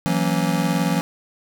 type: chord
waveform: square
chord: F# dominant seventh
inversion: third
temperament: just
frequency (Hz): 166.5 / 185 / 231.2 / 277.5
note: E3 / F#3 / A#3 / C#4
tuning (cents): +18 / 0 / -14 / +2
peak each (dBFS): -23 / -24 / -27 / -27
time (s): 0.06-1.01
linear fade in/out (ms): 0
effects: none